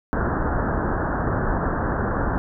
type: low-pass noise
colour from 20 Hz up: pink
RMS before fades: -23 dBFS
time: 0.13-2.38 s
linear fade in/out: 0 ms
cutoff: 1700 Hz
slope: 96 dB/octave
effects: none